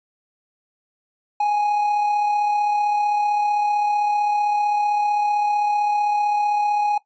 triangle tone with amplitude modulation, 830.6 Hz, G#5, in tune, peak -14 dBFS, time 1.4-6.98 s, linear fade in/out 5 ms, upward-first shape sine, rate 35.6 Hz, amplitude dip 30%, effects noise-tail reverb RT60 0.1 s tail -17 dB re dry + resampled to 16000 Hz

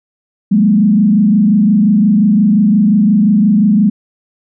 sine tone with frequency modulation, 207.7 Hz, G#3, in tune, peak -6 dBFS, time 0.51-3.9 s, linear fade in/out 10 ms, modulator 25.7 Hz, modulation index 0.96, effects none

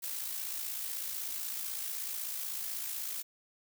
blue noise with amplitude modulation, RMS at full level -36 dBFS, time 0.02-3.23 s, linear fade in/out 20 ms, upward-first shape sine, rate 56.1 Hz, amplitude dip 45%, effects none

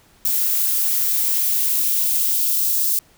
violet noise with high-pass filter sweep, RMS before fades -19 dBFS, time 0.25-2.99 s, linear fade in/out 2 ms, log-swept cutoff 700 to 4300 Hz, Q 1, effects pink hiss -54 dBFS RMS until 3.17 s

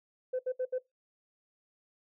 sine tone bursts, 509 Hz, C5, 48 cents flat, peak -28 dBFS, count 4, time 0.33-0.785 s, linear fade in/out 10 ms, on 62 ms, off 69 ms, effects noise-tail reverb RT60 0.2 s tail -21 dB re dry + tanh soft clip ceiling -26 dBFS

